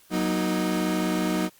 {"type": "chord", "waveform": "35% pulse", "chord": "D# minor", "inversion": "first", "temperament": "equal with one note detuned", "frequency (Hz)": [185, 237, 311.1], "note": ["F#3", "A#3", "D#4"], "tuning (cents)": [0, 29, 0], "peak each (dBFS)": [-25, -29, -25], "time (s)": [0.1, 1.5], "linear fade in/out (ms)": 50, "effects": ["white hiss -57 dBFS RMS until 1.59 s", "Opus 48 kbps"]}